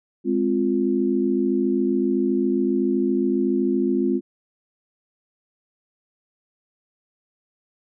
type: chord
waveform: sine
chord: F minor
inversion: first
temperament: equal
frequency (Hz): 207.7 / 261.6 / 349.2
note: Ab3 / C4 / F4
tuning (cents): 0 / 0 / 0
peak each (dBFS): -24 / -22 / -22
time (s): 0.24-4.21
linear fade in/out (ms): 50
effects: none